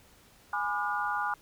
sine chord, G# diminished seventh, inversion none, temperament just, 830.6 / 996.7 / 1196.1 / 1435.3 Hz, G#5 / B5 / D6 / F6, 0 / +16 / +31 / +47 cents, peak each -33 / -36 / -34 / -33 dBFS, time 0.53-1.34 s, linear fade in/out 2 ms, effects pink hiss -59 dBFS RMS until 1.41 s

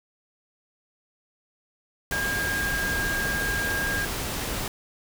sine tone in noise, 1617 Hz, G#6, 47 cents flat, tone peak -26 dBFS, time 2.12-4.05 s, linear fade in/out 2 ms, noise pink, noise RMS -30 dBFS, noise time 2.11-4.68 s, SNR +1 dB, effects none

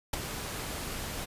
pink noise with ADSR envelope, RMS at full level -28 dBFS, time 0.13-1.26 s, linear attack 7 ms, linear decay 12 ms, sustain -9 dB, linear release 23 ms, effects resampled to 32000 Hz

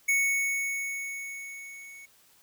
square tone with level ramp, 2217 Hz, C#7, in tune, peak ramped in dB -22 to -46 dBFS, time 0.08-2.06 s, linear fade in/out 10 ms, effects white hiss -61 dBFS RMS until 2.42 s

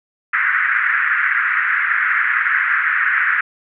pink band-pass noise, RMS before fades -17 dBFS, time 0.33-3.41 s, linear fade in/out 5 ms, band 1400 to 2000 Hz, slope 48 dB/octave, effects none

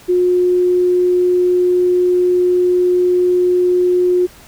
sine tone, 359.6 Hz, F#4, 49 cents flat, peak -10 dBFS, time 0.08-4.27 s, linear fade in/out 20 ms, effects pink hiss -42 dBFS RMS until 4.47 s

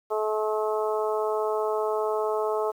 harmonic tone, 215.2 Hz, A3, 38 cents flat, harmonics 2 / 3 / 4 / 5 / 6, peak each -26 / -30 / -32 / -34 / -36 dBFS, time 0.1-2.72 s, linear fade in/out 20 ms, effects 9-bit

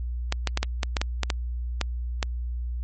clicks, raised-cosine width 0.2 ms, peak -7 dBFS, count 11, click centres 0.324 / 0.473 / 0.574 / 0.63 / 0.832 / 0.968 / 1.015 / 1.233 / 1.302 / 1.813 / 2.228 s, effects added 60 Hz sine -27 dBFS peak until 2.83 s + MP3 32 kbps

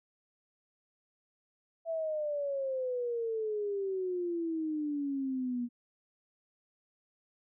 sine exponential sweep, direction down, 666 to 238 Hz, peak -31 dBFS, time 1.85-5.69 s, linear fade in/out 50 ms, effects none

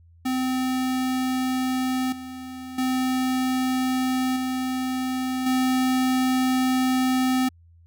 square tone with level steps, 257.5 Hz, C4, 28 cents flat, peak -23 / -35 / -22 / -25 / -20 dBFS, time 0.25-7.49 s, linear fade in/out 10 ms, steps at 2.12 / 2.78 / 4.36 / 5.46 s, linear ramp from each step 5 ms, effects added 84 Hz sine -50 dBFS peak until 7.86 s

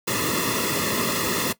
pink noise with comb filter, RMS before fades -24 dBFS, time 0.07-1.53 s, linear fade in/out 10 ms, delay 1.3 ms, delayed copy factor -0.85, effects noise-tail reverb RT60 0.1 s tail -17 dB re dry + high-pass 100 Hz 12 dB/octave

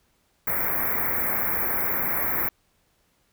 white band-stop noise, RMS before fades -25 dBFS, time 0.47-2.49 s, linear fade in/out 5 ms, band 2300 to 12000 Hz, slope 96 dB/octave, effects pink hiss -67 dBFS RMS until 3.32 s

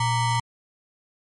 square ring-modulated tone, 524 Hz, C5, 2 cents sharp, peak -18 dBFS, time 0-0.4 s, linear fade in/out 5 ms, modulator 405 Hz, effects MP3 48 kbps

